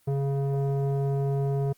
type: tone with low-pass filter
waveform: square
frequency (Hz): 138.59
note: C#3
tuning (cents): 0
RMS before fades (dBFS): -26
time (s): 0.07-1.73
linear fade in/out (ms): 10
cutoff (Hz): 570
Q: 1.5
effects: white hiss -64 dBFS RMS until 1.77 s + Opus 24 kbps

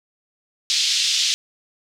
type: band-pass noise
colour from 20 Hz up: pink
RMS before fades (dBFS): -20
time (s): 0.7-1.34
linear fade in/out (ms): 0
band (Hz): 3200 to 6000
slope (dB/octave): 24
effects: none

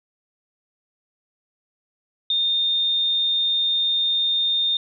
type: tone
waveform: sine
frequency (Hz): 3643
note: A#7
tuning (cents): -41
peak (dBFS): -18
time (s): 2.3-4.77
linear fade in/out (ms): 2
effects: none

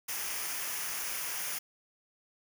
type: noise with comb filter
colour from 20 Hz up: white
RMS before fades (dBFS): -36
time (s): 0.08-1.59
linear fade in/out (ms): 10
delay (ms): 0.25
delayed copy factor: -0.6
effects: none

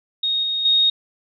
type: tone with level steps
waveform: sine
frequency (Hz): 3729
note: A#7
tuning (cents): 0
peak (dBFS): -18 / -20 / -13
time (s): 0.23-0.9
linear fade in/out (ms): 5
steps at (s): 0.43 / 0.65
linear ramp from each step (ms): 5
effects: none

